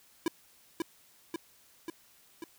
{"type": "tone with echo", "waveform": "square", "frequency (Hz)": 330.7, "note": "E4", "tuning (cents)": 6, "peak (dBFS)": -27, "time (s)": [0.26, 0.28], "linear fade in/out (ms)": 2, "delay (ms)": 540, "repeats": 4, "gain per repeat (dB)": -3, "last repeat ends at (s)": 2.44, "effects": ["white hiss -62 dBFS RMS until 2.58 s"]}